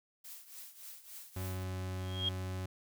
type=noise with tremolo; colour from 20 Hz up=blue; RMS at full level=-47 dBFS; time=0.24-1.64 s; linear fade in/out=10 ms; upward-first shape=triangle; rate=3.5 Hz; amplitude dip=80%
type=tone; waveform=40% pulse; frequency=93 Hz; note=F#2; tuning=9 cents sharp; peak=-36 dBFS; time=1.36-2.66 s; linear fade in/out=5 ms
type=tone with exponential growth; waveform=sine; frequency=3249 Hz; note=G#7; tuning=39 cents flat; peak=-28 dBFS; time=1.98-2.29 s; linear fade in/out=5 ms; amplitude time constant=66 ms
effects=none